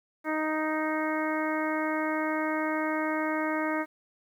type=harmonic tone; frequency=311.1 Hz; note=D#4; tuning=in tune; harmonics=1 / 2 / 3 / 4 / 5 / 6 / 7; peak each=-30 / -33 / -35 / -36 / -37 / -38 / -38 dBFS; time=0.24-3.86 s; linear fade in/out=50 ms; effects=10-bit